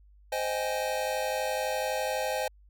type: chord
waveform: square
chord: Ab major seventh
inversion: first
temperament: just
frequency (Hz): 519.1 / 623 / 778.7 / 830.6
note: C5 / Eb5 / G5 / Ab5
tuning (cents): -14 / +2 / -12 / 0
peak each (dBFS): -33 / -34 / -39 / -35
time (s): 0.32-2.48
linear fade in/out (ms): 5
effects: added 50 Hz sine -54 dBFS peak until 2.69 s